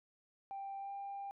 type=tone with pitch glide; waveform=sine; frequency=787 to 795.7 Hz; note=G5 to G5; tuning=+7 to +26 cents; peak=-40 dBFS; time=0.51-1.31 s; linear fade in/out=0 ms; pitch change=+19 cents; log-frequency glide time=0.78-0.92 s; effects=tanh soft clip ceiling -38 dBFS